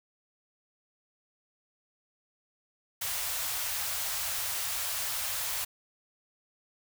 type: band-stop noise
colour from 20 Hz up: white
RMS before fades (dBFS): -33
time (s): 3.01-5.65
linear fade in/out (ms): 10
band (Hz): 120 to 590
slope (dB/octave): 24
effects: none